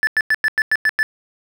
triangle tone bursts, 1745 Hz, A6, 15 cents flat, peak -11 dBFS, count 8, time 0.03-1.03 s, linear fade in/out 0 ms, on 41 ms, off 96 ms, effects none

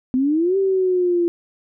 sine exponential two-way sweep, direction up then down, 249.9 to 392 to 341.3 Hz, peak -15 dBFS, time 0.14-1.28 s, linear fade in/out 0 ms, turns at 0.57 s, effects none

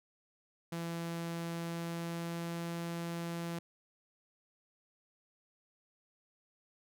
sawtooth tone with pitch glide, 168.2 to 169.37 Hz, E3 to E3, +35 to +47 cents, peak -33 dBFS, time 0.72-3.59 s, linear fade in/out 5 ms, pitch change +12 cents, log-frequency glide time 1.5-2.7 s, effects none

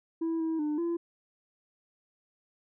sine tone with pitch steps, 328.2 / 323.2 / 299.7 / 339.5 Hz, E4 / E4 / D4 / F4, -8 / -34 / +35 / -49 cents, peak -25 dBFS, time 0.21-0.97 s, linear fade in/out 10 ms, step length 190 ms, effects tanh soft clip ceiling -27 dBFS

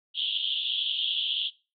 white band-pass noise, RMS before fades -29 dBFS, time 0.14-1.51 s, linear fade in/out 50 ms, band 3000 to 3500 Hz, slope 96 dB/octave, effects noise-tail reverb RT60 0.3 s tail -20 dB re dry

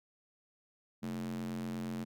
square tone with high-pass filter, 44.18 Hz, F1, 21 cents sharp, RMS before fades -39 dBFS, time 1.02-2.05 s, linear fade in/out 20 ms, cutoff 190 Hz, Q 8.1, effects none

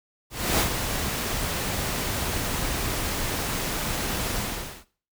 pink noise with ADSR envelope, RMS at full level -21 dBFS, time 0.3-4.85 s, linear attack 300 ms, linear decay 85 ms, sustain -7 dB, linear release 470 ms, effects noise-tail reverb RT60 0.4 s tail -17 dB re dry

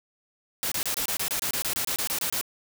white noise bursts, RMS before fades -28 dBFS, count 16, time 0.63-2.412 s, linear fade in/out 0 ms, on 87 ms, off 26 ms, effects none

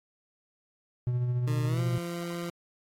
triangle tone with tremolo, 123 Hz, B2, 7 cents flat, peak -22 dBFS, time 1.07-1.98 s, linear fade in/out 0 ms, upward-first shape triangle, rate 14 Hz, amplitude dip 40%
20% pulse tone with pitch glide, 151.4 to 171.92 Hz, D#3 to F3, -47 to -27 cents, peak -28 dBFS, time 1.47-2.5 s, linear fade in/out 5 ms, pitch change +220 cents, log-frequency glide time 1.66-1.81 s
effects AAC 48 kbps

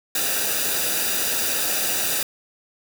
white noise with comb filter, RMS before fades -23 dBFS, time 0.15-2.23 s, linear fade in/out 2 ms, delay 0.93 ms, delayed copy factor -0.65, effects none

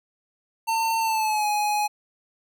square tone with pitch glide, 902 to 836.7 Hz, A5 to G#5, +43 to +13 cents, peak -22 dBFS, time 0.67-1.88 s, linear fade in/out 20 ms, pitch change -130 cents, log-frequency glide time 1.01-1.47 s, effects none

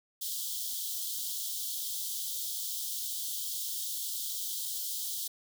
white high-pass noise, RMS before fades -36 dBFS, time 0.21-5.28 s, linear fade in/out 10 ms, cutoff 3100 Hz, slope 96 dB/octave, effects none

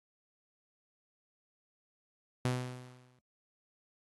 sawtooth tone with exponential decay, 125.7 Hz, B2, 31 cents sharp, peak -24 dBFS, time 2.45-3.19 s, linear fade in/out 2 ms, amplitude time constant 160 ms, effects AAC 32 kbps

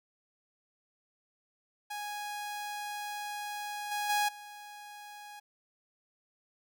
sawtooth tone with level steps, 829 Hz, G#5, 3 cents flat, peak -33 / -28 / -23 / -42 dBFS, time 1.9-5.4 s, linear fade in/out 10 ms, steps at 3.91 / 4.09 / 4.28 s, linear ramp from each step 10 ms, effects none

